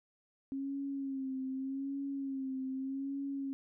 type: tone with vibrato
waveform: sine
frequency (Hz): 270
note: C#4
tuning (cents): -45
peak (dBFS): -35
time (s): 0.52-3.53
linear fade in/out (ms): 0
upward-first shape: sine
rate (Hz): 0.83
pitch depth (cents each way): 49
effects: none